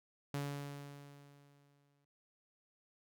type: tone with exponential decay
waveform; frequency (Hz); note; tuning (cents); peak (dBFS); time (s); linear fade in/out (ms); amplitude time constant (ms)
sawtooth; 142.4; C#3; +47; -32; 0.34-2.05; 2; 370
effects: none